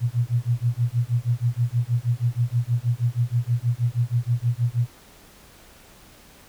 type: tone with tremolo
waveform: sine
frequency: 120 Hz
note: B2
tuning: 49 cents flat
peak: -16 dBFS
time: 0-4.89 s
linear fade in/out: 50 ms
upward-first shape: sine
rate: 6.3 Hz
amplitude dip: 100%
effects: pink hiss -50 dBFS RMS until 6.48 s